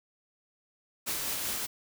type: noise with tremolo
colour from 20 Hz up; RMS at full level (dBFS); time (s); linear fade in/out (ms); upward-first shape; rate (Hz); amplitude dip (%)
white; -32; 1.06-1.67; 20; triangle; 5.2; 30
effects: none